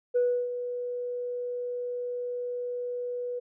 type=tone with ADSR envelope; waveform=sine; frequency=490 Hz; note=B4; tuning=14 cents flat; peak=-19 dBFS; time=0.14-3.4 s; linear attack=22 ms; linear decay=320 ms; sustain=-11 dB; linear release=17 ms; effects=tanh soft clip ceiling -18 dBFS